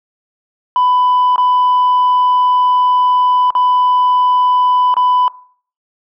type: tone with dropouts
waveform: sine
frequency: 997 Hz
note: B5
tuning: 16 cents sharp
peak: -7 dBFS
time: 0.76-5.28 s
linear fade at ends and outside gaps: 1 ms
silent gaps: 1.36-1.38 / 3.505-3.551 / 4.941-4.967 s
effects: noise-tail reverb RT60 0.5 s tail -21 dB re dry + tanh soft clip ceiling -7 dBFS